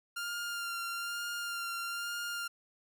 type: tone with vibrato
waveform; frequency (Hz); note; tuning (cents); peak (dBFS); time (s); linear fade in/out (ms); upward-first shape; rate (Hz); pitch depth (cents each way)
sawtooth; 1396; F6; -1; -32; 0.16-2.48; 10; sine; 1.1; 19
effects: none